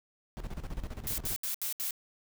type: noise with tremolo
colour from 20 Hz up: brown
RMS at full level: -36 dBFS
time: 0.37-1.36 s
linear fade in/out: 0 ms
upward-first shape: square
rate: 15 Hz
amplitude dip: 75%
type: noise bursts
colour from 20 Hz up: blue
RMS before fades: -34 dBFS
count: 5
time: 1.07-1.908 s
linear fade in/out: 0 ms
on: 110 ms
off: 72 ms
effects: none